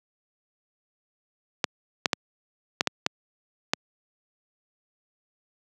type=clicks; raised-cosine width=0.2 ms; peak=-3 dBFS; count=7; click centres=1.642 / 2.058 / 2.132 / 2.809 / 2.873 / 3.064 / 3.735 s; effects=high-pass 150 Hz 12 dB/octave